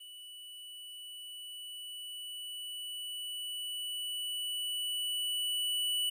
square tone with level ramp, 2960 Hz, F#7, in tune, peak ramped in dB -48 to -30 dBFS, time 0-6.1 s, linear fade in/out 10 ms, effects 12-bit

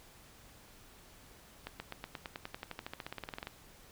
accelerating click train, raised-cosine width 0.3 ms, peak -24 dBFS, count 24, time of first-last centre 1.67-3.471 s, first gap 130 ms, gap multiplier 0.95, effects pink hiss -58 dBFS RMS until 3.91 s

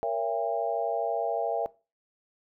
sine chord, A# diminished seventh, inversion none, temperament just, 466.2 / 559.4 / 671.3 / 805.5 Hz, A#4 / C#5 / E5 / G5, 0 / +16 / +31 / +47 cents, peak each -32 / -34 / -30 / -33 dBFS, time 0.03-1.66 s, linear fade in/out 0 ms, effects noise-tail reverb RT60 0.3 s tail -19 dB re dry

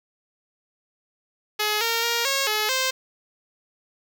5% pulse tone with pitch steps, 422.9 / 461.1 / 468.7 / 546 / 426.6 / 522 Hz, G#4 / A#4 / A#4 / C#5 / G#4 / C5, +31 / -19 / +9 / -26 / +46 / -4 cents, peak -10 dBFS, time 1.59-2.91 s, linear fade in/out 10 ms, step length 220 ms, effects none

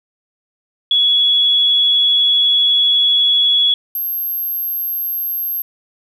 sine tone pair in turn, 3372 / 12512 Hz, G#7 / G9, +26 / -4 cents, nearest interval octave + major seventh, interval 2270 cents, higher second, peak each -10 / -18 dBFS, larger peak first, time 0.91-3.74 / 3.95-5.62 s, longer first, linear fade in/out 2 ms, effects 8-bit

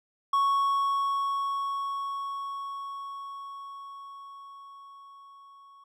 triangle tone with level ramp, 1108.7 Hz, C#6, in tune, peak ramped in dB -19 to -49 dBFS, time 0.33-5.84 s, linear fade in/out 5 ms, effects none

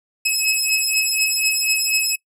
15% pulse beating tone pair, 2571 / 2575.1 Hz, E7 / E7, -44 / -41 cents, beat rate 4.1 Hz, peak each -13 dBFS, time 0.25-2.16 s, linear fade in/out 10 ms, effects noise-tail reverb RT60 0.1 s tail -24 dB re dry

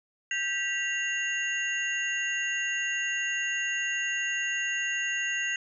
sine tone cluster, 1573 / 1948 / 2777 / 6620 Hz, G6 / B6 / F7 / G#8, +6 / -24 / -10 / -6 cents, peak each -35 / -31 / -31 / -38 dBFS, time 0.31-5.56 s, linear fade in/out 2 ms, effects none

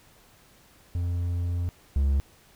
triangle tone pair in turn, 87.31 / 69.3 Hz, F2 / C#2, 0 / 0 cents, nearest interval major third, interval 400 cents, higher first, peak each -23 / -18 dBFS, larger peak second, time 0.95-1.69 / 1.96-2.2 s, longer first, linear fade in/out 0 ms, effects pink hiss -57 dBFS RMS until 2.55 s

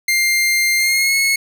sawtooth tone with pitch glide, 2100 to 2184 Hz, C7 to C#7, +6 to -26 cents, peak -10 dBFS, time 0.08-1.36 s, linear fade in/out 5 ms, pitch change +68 cents, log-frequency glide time 0.78-1.15 s, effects none

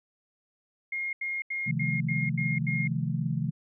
sine tone bursts, 2138 Hz, C7, 37 cents sharp, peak -29 dBFS, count 7, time 0.92-2.876 s, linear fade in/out 5 ms, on 210 ms, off 81 ms
sine chord, F dominant seventh, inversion second, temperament just, 130.96 / 157.15 / 174.61 / 218.3 Hz, C3 / Eb3 / F3 / A3, +2 / +18 / 0 / -13 cents, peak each -31 / -30 / -34 / -35 dBFS, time 1.66-3.51 s, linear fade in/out 20 ms
effects none

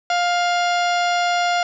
harmonic tone with a mistuned harmonic, 703 Hz, F5, 11 cents sharp, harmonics 1 / 2 / 3 / 4 / 5 / 6 / 7 / 8 / 10, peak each -18 / -24 / -28 / -30 / -32 / -34 / -35 / -36 / -38 dBFS, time 0.1-1.63 s, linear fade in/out 2 ms, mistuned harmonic 5, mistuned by -36 cents, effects none

